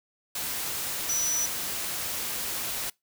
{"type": "tone in noise", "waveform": "sine", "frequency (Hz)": 5920, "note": "F#8", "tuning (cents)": 0, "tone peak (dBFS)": -25, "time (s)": [1.09, 1.46], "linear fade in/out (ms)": 5, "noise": "white", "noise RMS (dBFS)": -32, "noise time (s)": [0.35, 2.9], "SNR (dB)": 4, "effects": ["noise-tail reverb RT60 0.2 s tail -25 dB re dry"]}